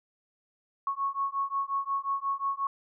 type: beating tone pair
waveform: sine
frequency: 1100 / 1105.6 Hz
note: C#6 / C#6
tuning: -14 / -5 cents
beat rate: 5.6 Hz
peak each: -31 dBFS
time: 0.87-2.67 s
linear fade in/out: 2 ms
effects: none